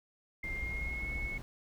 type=tone with pitch glide; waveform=sine; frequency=2110 to 2196 Hz; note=C7 to C#7; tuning=+14 to -17 cents; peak=-37 dBFS; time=0.43-1.38 s; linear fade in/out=5 ms; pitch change=+69 cents; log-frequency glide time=0.54-1.11 s
type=noise; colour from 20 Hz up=brown; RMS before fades=-42 dBFS; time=0.44-1.42 s; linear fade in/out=0 ms
type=tone; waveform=sine; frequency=58.2 Hz; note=A#1; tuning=2 cents flat; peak=-39 dBFS; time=0.61-1.28 s; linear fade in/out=5 ms
effects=none